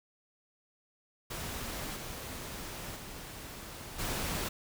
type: noise with level steps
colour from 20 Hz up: pink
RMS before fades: -39 / -42 / -45 / -35 dBFS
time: 1.3-4.49 s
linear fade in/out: 10 ms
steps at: 1.95 / 2.95 / 3.98 s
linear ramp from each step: 20 ms
effects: none